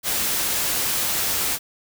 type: noise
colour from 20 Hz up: white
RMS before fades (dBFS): -23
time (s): 0.03-1.59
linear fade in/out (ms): 50
effects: none